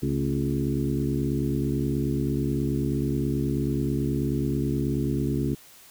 harmonic tone with a mistuned harmonic, 69.3 Hz, C#2, in tune, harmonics 1 / 2 / 3 / 4 / 5 / 6, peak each -33 / -27 / -31 / -29 / -31 / -36 dBFS, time 0.02-5.55 s, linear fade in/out 10 ms, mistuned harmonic 3, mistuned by +100 cents, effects white hiss -51 dBFS RMS until 5.9 s

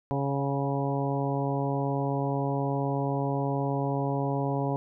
harmonic tone with a mistuned harmonic, 138.8 Hz, C#3, 3 cents sharp, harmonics 1 / 2 / 3 / 4 / 5 / 6 / 7, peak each -29 / -32 / -34 / -35 / -36 / -37 / -37 dBFS, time 0.11-4.76 s, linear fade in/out 0 ms, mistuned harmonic 5, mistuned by +20 cents, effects none

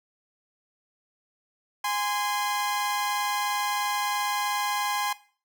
sawtooth tone pair together, 824.2 / 1036 Hz, G#5 / C6, -13 / -17 cents, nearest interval major third, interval 396 cents, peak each -25 dBFS, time 1.84-5.13 s, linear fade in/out 5 ms, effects noise-tail reverb RT60 0.4 s tail -17 dB re dry

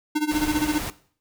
square tone with tremolo, 302.5 Hz, D#4, 49 cents flat, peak -19 dBFS, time 0.15-0.79 s, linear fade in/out 10 ms, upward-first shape sine, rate 15 Hz, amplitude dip 85%
pink noise, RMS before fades -31 dBFS, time 0.31-0.9 s, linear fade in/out 0 ms
effects noise-tail reverb RT60 0.5 s tail -17 dB re dry

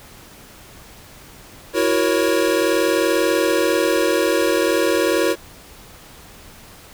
square chord, F# dominant seventh, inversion third, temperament equal with one note detuned, 329.6 / 370 / 472.4 / 554.4 Hz, E4 / F#4 / A#4 / C#5, 0 / 0 / +23 / 0 cents, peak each -22 dBFS, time 1.73-5.36 s, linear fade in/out 50 ms, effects pink hiss -43 dBFS RMS until 6.93 s

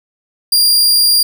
sawtooth tone with amplitude modulation, 4787 Hz, D8, 32 cents sharp, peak -4 dBFS, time 0.52-1.23 s, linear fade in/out 5 ms, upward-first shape sine, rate 140 Hz, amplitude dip 25%, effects none

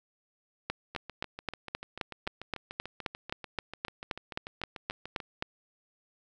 two click trains, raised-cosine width 0.3 ms, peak -15 / -24 dBFS, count 19 / 30, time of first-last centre 0.7-5.424 / 0.95-5.202 s, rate 3.81 / 6.82 Hz, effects none

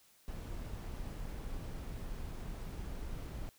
brown noise, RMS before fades -42 dBFS, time 0.28-3.49 s, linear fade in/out 0 ms, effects white hiss -66 dBFS RMS until 3.58 s

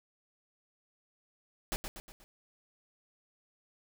pink noise with echo, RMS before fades -34 dBFS, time 1.72-1.76 s, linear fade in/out 0 ms, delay 120 ms, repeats 4, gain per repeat -6 dB, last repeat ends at 2.24 s, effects none

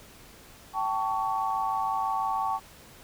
sine tone cluster, 776 / 882 / 1123 Hz, G5 / A5 / C#6, -18 / +4 / +22 cents, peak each -30 dBFS, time 0.73-2.6 s, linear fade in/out 50 ms, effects pink hiss -51 dBFS RMS until 3.03 s

